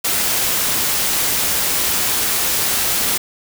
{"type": "noise", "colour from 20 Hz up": "white", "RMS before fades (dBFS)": -18, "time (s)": [0.04, 3.18], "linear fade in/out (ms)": 10, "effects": []}